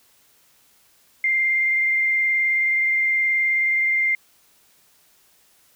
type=tone with vibrato; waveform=sine; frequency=2100 Hz; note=C7; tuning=6 cents sharp; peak=-17 dBFS; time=1.24-4.15 s; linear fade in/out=2 ms; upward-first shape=square; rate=19 Hz; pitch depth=10 cents each way; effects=white hiss -58 dBFS RMS until 5.75 s